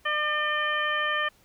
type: harmonic tone with a mistuned harmonic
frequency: 601 Hz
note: D5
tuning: 40 cents sharp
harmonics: 1 / 2 / 3 / 4 / 5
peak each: -34 / -29 / -27 / -36 / -33 dBFS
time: 0.05-1.29 s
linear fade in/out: 10 ms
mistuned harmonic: 5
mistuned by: +36 cents
effects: pink hiss -61 dBFS RMS until 1.44 s